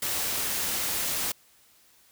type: noise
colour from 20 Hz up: white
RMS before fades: -29 dBFS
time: 0.02-1.32 s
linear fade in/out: 5 ms
effects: white hiss -60 dBFS RMS until 2.11 s